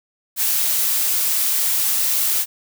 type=noise; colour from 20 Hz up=blue; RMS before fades=-19 dBFS; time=0.36-2.46 s; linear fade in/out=50 ms; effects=none